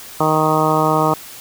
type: harmonic tone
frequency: 155.9 Hz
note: D#3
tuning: 4 cents sharp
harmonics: 1 / 2 / 3 / 4 / 5 / 6 / 7 / 8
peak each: -21 / -21 / -21 / -21 / -21 / -21 / -21 / -21 dBFS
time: 0.2-1.14 s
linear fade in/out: 5 ms
effects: white hiss -36 dBFS RMS until 1.4 s